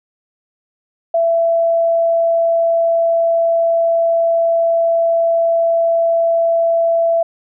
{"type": "tone", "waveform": "sine", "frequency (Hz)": 668, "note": "E5", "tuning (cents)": 23, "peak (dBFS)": -11, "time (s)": [1.14, 7.23], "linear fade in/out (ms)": 5, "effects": []}